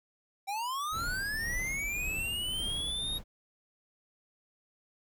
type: linear sweep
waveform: square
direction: up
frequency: 765 to 3785 Hz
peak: -33 dBFS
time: 0.47-3.19 s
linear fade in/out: 20 ms
type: noise with tremolo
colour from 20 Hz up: brown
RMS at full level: -39 dBFS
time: 0.91-3.24 s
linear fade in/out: 50 ms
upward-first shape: sine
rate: 1.8 Hz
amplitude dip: 40%
effects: none

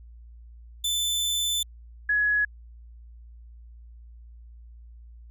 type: tone pair in turn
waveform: sawtooth / sine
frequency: 3522 / 1682.4 Hz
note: A7 / G#6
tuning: +1 / +22 cents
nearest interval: octave + minor second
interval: 1279 cents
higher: first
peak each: -21 / -20 dBFS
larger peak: second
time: 0.84-1.63 / 2.09-2.45 s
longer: first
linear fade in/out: 5 ms
effects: added 58 Hz sine -44 dBFS peak until 5.3 s

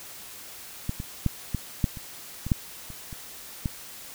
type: clicks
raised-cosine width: 5 ms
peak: -15 / -20 / -10 / -14 / -9 / -26 / -20 / -8 / -28 / -26 / -14 dBFS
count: 11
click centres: 0.894 / 1.001 / 1.263 / 1.547 / 1.842 / 1.972 / 2.466 / 2.518 / 2.903 / 3.128 / 3.658 s
effects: white hiss -43 dBFS RMS until 4.14 s

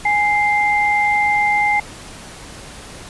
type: tone pair together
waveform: sine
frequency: 829.6 / 2093 Hz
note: G#5 / C7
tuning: -2 / 0 cents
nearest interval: octave + major third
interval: 1602 cents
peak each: -16 dBFS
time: 0.05-1.8 s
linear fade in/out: 5 ms
effects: pink hiss -36 dBFS RMS until 3.09 s + resampled to 24000 Hz

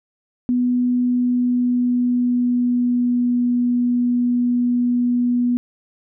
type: tone with pitch glide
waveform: sine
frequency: 246.9 to 243.8 Hz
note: B3 to B3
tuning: 0 to -22 cents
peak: -15 dBFS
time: 0.49-5.57 s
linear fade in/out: 0 ms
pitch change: -22 cents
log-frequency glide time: 1.01-3.43 s
effects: none

